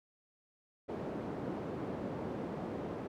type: band-pass noise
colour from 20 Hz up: white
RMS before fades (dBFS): -40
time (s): 0.88-3.08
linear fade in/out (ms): 20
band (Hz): 130 to 420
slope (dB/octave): 12
effects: none